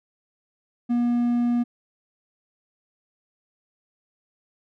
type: tone with hard clipping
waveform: triangle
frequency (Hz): 240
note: B3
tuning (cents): -49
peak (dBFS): -20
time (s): 0.89-1.64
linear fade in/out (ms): 20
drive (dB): 6
effects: none